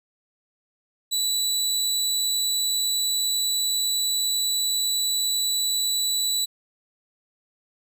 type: tone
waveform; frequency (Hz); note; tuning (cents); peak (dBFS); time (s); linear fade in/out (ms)
25% pulse; 3951; B7; 0; -18; 1.11-6.46; 20
effects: none